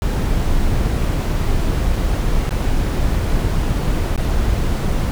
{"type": "noise with dropouts", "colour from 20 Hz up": "brown", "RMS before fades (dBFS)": -17, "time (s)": [0.02, 5.11], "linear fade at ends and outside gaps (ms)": 0, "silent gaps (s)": [[1.96, 1.964], [2.492, 2.508], [4.161, 4.177]], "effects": []}